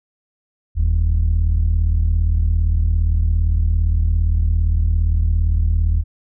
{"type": "tone pair together", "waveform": "sine", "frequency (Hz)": [42.99, 80.5], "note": ["F1", "E2"], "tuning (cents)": [-27, -41], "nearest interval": "major seventh", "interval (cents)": 1086, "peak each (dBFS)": -14, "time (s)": [0.75, 6.04], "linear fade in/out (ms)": 50, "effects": ["tanh soft clip ceiling -10 dBFS"]}